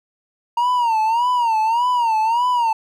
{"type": "tone with vibrato", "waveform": "triangle", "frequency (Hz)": 931, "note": "A#5", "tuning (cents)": -2, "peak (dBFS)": -13, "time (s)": [0.57, 2.73], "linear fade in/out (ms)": 5, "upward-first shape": "sine", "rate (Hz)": 1.7, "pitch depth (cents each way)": 120, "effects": []}